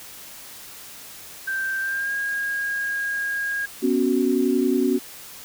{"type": "tone with pitch glide", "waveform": "sine", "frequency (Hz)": [1568, 1631.8], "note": ["G6", "G#6"], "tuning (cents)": [0, -31], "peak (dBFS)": -23, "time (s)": [1.47, 3.66], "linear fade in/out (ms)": 10, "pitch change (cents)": 69, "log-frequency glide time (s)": [1.81, 2.14]}
{"type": "chord", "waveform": "sine", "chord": "B suspended second", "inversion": "none", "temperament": "just", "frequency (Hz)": [246.9, 277.8, 370.4], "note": ["B3", "C#4", "F#4"], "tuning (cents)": [0, 4, 2], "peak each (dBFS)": -22, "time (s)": [3.82, 4.99], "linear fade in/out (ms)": 20}
{"effects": ["white hiss -41 dBFS RMS until 5.44 s"]}